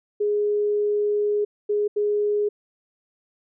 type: tone bursts at uneven times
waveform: sine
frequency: 415.3 Hz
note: G#4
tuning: in tune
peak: -19 dBFS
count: 3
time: 0.2-1.45 / 1.69-1.88 / 1.96-2.49 s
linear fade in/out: 10 ms
effects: none